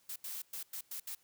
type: noise bursts at uneven times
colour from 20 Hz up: blue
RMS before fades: -42 dBFS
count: 6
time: 0.09-0.16 / 0.24-0.42 / 0.53-0.63 / 0.73-0.81 / 0.91-1 / 1.07-1.15 s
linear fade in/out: 5 ms
effects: white hiss -70 dBFS RMS until 1.23 s